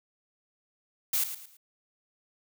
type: noise with echo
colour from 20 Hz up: blue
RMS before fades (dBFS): -27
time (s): 1.13-1.24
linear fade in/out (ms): 5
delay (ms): 110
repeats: 3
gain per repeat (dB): -10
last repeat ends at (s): 1.57
effects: none